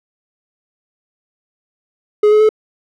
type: tone with pitch steps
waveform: triangle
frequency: 420 / 426.1 / 432.3 Hz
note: G#4 / G#4 / A4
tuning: +19 / +44 / -31 cents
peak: -5 dBFS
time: 2.23-2.491 s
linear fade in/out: 5 ms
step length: 87 ms
effects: none